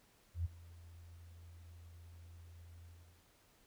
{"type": "tone with ADSR envelope", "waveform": "sine", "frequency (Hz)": 85, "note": "F2", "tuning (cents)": -46, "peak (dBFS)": -32, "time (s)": [0.34, 3.26], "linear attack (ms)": 110, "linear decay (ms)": 18, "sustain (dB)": -21, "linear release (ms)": 410, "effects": ["pink hiss -69 dBFS RMS until 3.66 s"]}